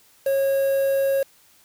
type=tone with quantisation; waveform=triangle; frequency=546 Hz; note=C#5; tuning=26 cents flat; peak=-16 dBFS; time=0.26-1.23 s; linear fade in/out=5 ms; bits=6; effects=white hiss -56 dBFS RMS until 1.64 s